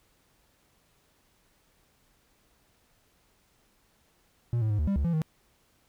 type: tone with pitch steps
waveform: triangle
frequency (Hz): 119 / 109.1 / 104.6 / 74.9 / 198.1 / 70.5 / 169.3 / 157.2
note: A#2 / A2 / G#2 / D2 / G3 / C#2 / E3 / D#3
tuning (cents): +36 / -14 / +13 / +35 / +18 / +30 / +46 / +18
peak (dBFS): -22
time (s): 4.53-5.218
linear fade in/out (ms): 0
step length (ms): 86
effects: pink hiss -67 dBFS RMS until 5.88 s